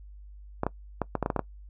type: clicks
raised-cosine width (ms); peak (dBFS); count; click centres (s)
1; -12; 9; 0.634 / 0.666 / 1.017 / 1.153 / 1.227 / 1.261 / 1.302 / 1.363 / 1.393
effects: noise-tail reverb RT60 0.1 s tail -21 dB re dry + added 50 Hz sine -44 dBFS peak until 1.69 s